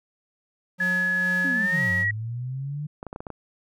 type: tone with tremolo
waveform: square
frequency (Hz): 181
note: F#3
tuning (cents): -38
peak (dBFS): -29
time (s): 0.78-2.06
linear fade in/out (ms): 50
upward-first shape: sine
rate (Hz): 2.2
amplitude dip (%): 40
type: tone with pitch glide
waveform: sine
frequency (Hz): 1696 to 1914.7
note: G#6 to A#6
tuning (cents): +36 to +46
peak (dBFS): -21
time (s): 0.8-2.11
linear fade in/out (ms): 5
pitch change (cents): +210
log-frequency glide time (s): 1.53-1.82
type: linear two-way sweep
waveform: sine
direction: down then up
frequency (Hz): 282.1 to 93.6 to 151.4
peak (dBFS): -28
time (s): 1.44-2.87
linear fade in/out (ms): 10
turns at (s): 1.92
type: clicks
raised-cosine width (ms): 1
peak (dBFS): -21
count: 7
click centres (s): 3.029 / 3.067 / 3.129 / 3.161 / 3.205 / 3.268 / 3.303
effects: none